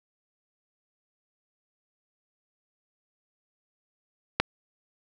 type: click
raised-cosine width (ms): 0.3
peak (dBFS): -4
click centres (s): 4.4
effects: none